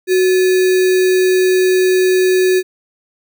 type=tone with sample-and-hold; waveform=sine; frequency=370 Hz; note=F#4; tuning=in tune; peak=-9 dBFS; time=0.07-2.63 s; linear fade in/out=50 ms; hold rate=2100 Hz; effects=none